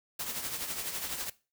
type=noise with tremolo; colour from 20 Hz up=white; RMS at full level=-34 dBFS; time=0.19-1.3 s; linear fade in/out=5 ms; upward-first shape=triangle; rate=12 Hz; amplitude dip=60%; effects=noise-tail reverb RT60 0.3 s tail -19 dB re dry